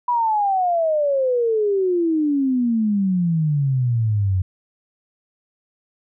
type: exponential sweep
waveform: sine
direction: down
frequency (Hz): 987.8 to 90.7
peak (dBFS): -16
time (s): 0.08-4.42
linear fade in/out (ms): 5
effects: none